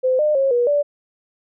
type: tone with pitch steps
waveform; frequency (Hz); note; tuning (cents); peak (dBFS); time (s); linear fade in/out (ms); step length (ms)
sine; 514 / 604 / 542 / 482.8 / 581; C5 / D5 / C#5 / B4 / D5; -31 / +48 / -39 / -39 / -19; -14; 0.03-0.83; 20; 160
effects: none